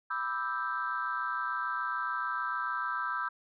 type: chord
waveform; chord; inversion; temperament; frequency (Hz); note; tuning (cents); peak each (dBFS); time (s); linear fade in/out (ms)
sine; E minor seventh; second; equal with one note detuned; 987.8 / 1191.7 / 1318.5 / 1568; B5 / D6 / E6 / G6; 0 / +25 / 0 / 0; -37 / -38 / -34 / -35; 0.1-3.29; 10
effects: tanh soft clip ceiling -22 dBFS